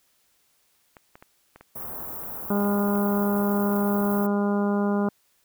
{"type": "clicks", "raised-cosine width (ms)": 0.5, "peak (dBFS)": -30, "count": 9, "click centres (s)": [0.968, 1.155, 1.225, 1.56, 1.61, 1.823, 2.235, 2.649, 2.955]}
{"type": "band-stop noise", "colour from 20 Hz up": "white", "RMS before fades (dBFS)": -35, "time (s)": [1.75, 4.27], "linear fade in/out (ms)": 10, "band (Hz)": [1200, 14000], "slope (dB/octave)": 24}
{"type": "harmonic tone", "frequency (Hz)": 203.1, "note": "G#3", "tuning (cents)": -38, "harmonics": [1, 2, 3, 4, 5, 6, 7], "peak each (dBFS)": [-22, -28, -32, -34, -36, -38, -39], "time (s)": [2.5, 5.09], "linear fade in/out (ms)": 5}
{"effects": ["white hiss -66 dBFS RMS until 5.44 s"]}